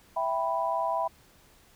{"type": "chord", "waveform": "sine", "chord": "E minor", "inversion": "none", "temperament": "equal", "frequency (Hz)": [659.3, 784, 987.8], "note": ["E5", "G5", "B5"], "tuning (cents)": [0, 0, 0], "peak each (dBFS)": [-30, -32, -29], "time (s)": [0.16, 1.08], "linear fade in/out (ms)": 10, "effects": ["pink hiss -59 dBFS RMS until 1.75 s"]}